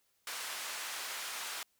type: band-pass noise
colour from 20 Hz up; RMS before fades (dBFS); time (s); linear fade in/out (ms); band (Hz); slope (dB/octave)
pink; -41; 0.27-1.63; 2; 1100 to 13000; 12
effects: white hiss -75 dBFS RMS until 1.79 s